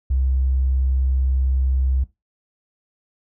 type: tone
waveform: triangle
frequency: 65.41 Hz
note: C2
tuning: in tune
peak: -12 dBFS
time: 0.1-2.04 s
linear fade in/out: 10 ms
effects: noise-tail reverb RT60 0.2 s tail -21 dB re dry + tanh soft clip ceiling -14 dBFS